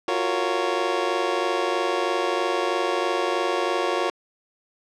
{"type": "chord", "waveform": "25% pulse", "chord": "Gb major seventh", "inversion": "third", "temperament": "just", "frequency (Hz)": [346.9, 370, 462.5, 555], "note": ["F4", "Gb4", "Bb4", "Db5"], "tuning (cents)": [-12, 0, -14, 2], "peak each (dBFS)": -24, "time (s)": [0.08, 4.1], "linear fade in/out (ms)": 2, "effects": ["low-pass 5000 Hz 12 dB/octave"]}